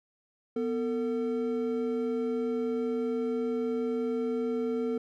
triangle tone pair together, 246.9 / 450.5 Hz, B3 / A4, 0 / +41 cents, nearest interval minor seventh, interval 1041 cents, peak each -29 / -28 dBFS, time 0.56-4.98 s, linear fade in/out 5 ms, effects none

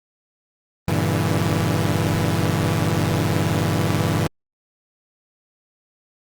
sawtooth chord, E half-diminished seventh, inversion first, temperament equal with one note detuned, 98 / 116.54 / 144.31 / 164.81 Hz, G2 / Bb2 / D3 / E3, 0 / 0 / -30 / 0 cents, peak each -19 / -21 / -21 / -19 dBFS, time 0.88-4.27 s, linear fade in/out 0 ms, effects Opus 24 kbps

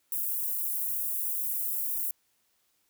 white high-pass noise, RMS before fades -31 dBFS, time 0.12-2.11 s, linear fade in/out 2 ms, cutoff 11000 Hz, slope 24 dB/octave, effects white hiss -72 dBFS RMS until 2.89 s

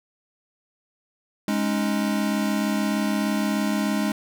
square chord, Ab suspended fourth, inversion none, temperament equal with one note detuned, 207.7 / 274.2 / 311.1 Hz, Ab3 / Db4 / Eb4, 0 / -19 / 0 cents, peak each -24 / -29 / -30 dBFS, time 1.48-4.12 s, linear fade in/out 2 ms, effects none

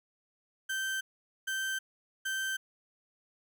35% pulse tone bursts, 1555 Hz, G6, 14 cents flat, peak -30 dBFS, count 3, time 0.69-2.57 s, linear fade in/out 10 ms, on 320 ms, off 460 ms, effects none

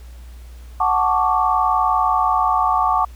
sine chord, D major seventh, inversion first, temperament equal with one note detuned, 740 / 880 / 1114.5 / 1174.7 Hz, F#5 / A5 / C#6 / D6, 0 / 0 / +9 / 0 cents, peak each -20 dBFS, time 0.8-3.05 s, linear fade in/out 5 ms, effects added 60 Hz sine -35 dBFS peak until 3.15 s + pink hiss -51 dBFS RMS until 3.15 s

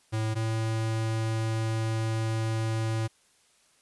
square tone pair in turn, 110 / 111.66 Hz, A2 / A2, 0 / +26 cents, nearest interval unison, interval 26 cents, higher second, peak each -27 dBFS, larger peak neither, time 0.12-0.35 / 0.35-3.08 s, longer second, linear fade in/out 20 ms, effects white hiss -64 dBFS RMS until 3.81 s + resampled to 24000 Hz

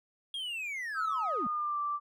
triangle linear sweep, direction down, 3297 to 186.4 Hz, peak -33 dBFS, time 0.34-1.47 s, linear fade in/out 2 ms
sine tone with pitch glide, 1300 to 1171.6 Hz, E6 to D6, -24 to -5 cents, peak -30 dBFS, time 0.94-2 s, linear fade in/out 50 ms, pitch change -181 cents, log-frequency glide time 1.08-1.79 s
effects none

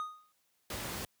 triangle tone with exponential decay, 1241 Hz, D#6, 5 cents flat, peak -30 dBFS, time 0-0.32 s, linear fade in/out 0 ms, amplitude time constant 68 ms
pink noise, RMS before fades -39 dBFS, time 0.7-1.05 s, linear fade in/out 2 ms
effects white hiss -75 dBFS RMS until 1.2 s + high-pass 60 Hz 12 dB/octave

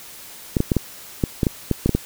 clicks, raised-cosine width 3 ms, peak -4 dBFS, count 11, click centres 0.568 / 0.604 / 0.718 / 0.767 / 1.238 / 1.432 / 1.468 / 1.713 / 1.86 / 1.893 / 1.95 s, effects white hiss -40 dBFS RMS until 2.05 s

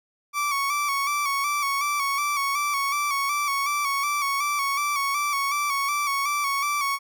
30% pulse tone with vibrato, 1137 Hz, C#6, 44 cents sharp, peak -20 dBFS, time 0.33-6.99 s, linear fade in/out 50 ms, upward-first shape square, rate 2.7 Hz, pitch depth 43 cents each way, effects none

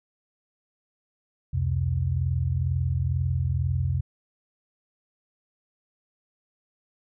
sine tone cluster, 67.3 / 87.5 / 129.6 Hz, C2 / F2 / C3, +49 / +4 / -16 cents, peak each -33 / -25 / -26 dBFS, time 1.53-4.01 s, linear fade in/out 10 ms, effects none

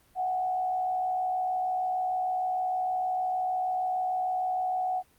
sine tone with frequency modulation, 740 Hz, F#5, in tune, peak -26 dBFS, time 0.15-5.03 s, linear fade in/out 50 ms, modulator 66.5 Hz, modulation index 0.36, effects pink hiss -63 dBFS RMS until 5.18 s + Opus 32 kbps

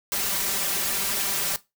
white noise with comb filter, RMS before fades -26 dBFS, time 0.12-1.56 s, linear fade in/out 0 ms, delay 5.1 ms, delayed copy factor +0.8, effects noise-tail reverb RT60 0.2 s tail -17 dB re dry

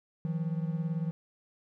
triangle beating tone pair, 160 / 178 Hz, D#3 / F3, +49 / +33 cents, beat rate 18 Hz, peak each -29 / -33 dBFS, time 0.25-1.11 s, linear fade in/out 0 ms, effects none

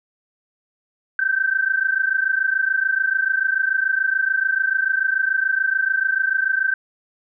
sine tone pair together, 1539 / 1565.9 Hz, G6 / G6, -32 / -2 cents, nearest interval unison, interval 30 cents, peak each -20 dBFS, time 1.19-6.74 s, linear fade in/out 2 ms, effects none

